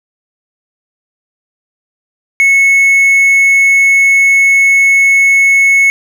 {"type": "tone", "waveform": "triangle", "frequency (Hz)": 2198, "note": "C#7", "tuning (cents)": -15, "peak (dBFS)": -3, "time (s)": [2.4, 5.9], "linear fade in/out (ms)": 0, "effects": []}